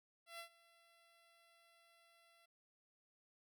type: tone with ADSR envelope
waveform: 10% pulse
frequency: 676 Hz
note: E5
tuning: 43 cents sharp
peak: -39 dBFS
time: 0.26-2.46 s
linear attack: 130 ms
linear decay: 96 ms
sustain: -21 dB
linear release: 8 ms
effects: none